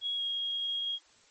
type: tone with pitch glide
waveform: sine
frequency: 3322 to 3276 Hz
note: G#7 to G#7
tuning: 0 to -24 cents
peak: -30 dBFS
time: 0.01-0.99 s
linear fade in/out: 50 ms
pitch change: -24 cents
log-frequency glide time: 0.16-0.21 s
effects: white hiss -62 dBFS RMS until 1.3 s + MP3 32 kbps